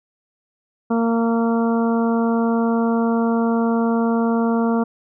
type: harmonic tone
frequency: 230.1 Hz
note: A#3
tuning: 22 cents flat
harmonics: 1 / 2 / 3 / 4 / 5 / 6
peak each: -17 / -23 / -27 / -29 / -31 / -33 dBFS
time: 0.9-4.84 s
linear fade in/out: 10 ms
effects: none